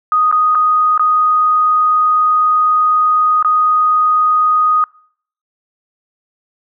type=tone with dropouts; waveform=sine; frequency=1244 Hz; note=D#6; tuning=1 cent flat; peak=-9 dBFS; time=0.12-4.84 s; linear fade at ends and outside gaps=1 ms; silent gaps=0.314-0.325 / 0.549-0.553 / 0.977-0.995 / 3.426-3.447 s; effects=noise-tail reverb RT60 0.6 s tail -26 dB re dry